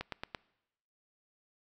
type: click train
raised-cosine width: 0.3 ms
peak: -21 dBFS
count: 4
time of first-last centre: 0.01-0.348 s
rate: 8.88 Hz
effects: noise-tail reverb RT60 0.9 s tail -22 dB re dry